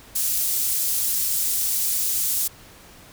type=high-pass noise; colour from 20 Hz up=pink; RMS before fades=-23 dBFS; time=0.15-2.48 s; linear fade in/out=10 ms; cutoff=8800 Hz; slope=12 dB/octave; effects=pink hiss -47 dBFS RMS until 3.12 s